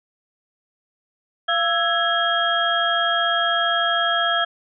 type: tone cluster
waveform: sine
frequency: 686 / 1324 / 1661 / 3249 Hz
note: F5 / E6 / G#6 / G#7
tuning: -31 / +7 / 0 / -39 cents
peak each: -23 dBFS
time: 1.48-4.45 s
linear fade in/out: 10 ms
effects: none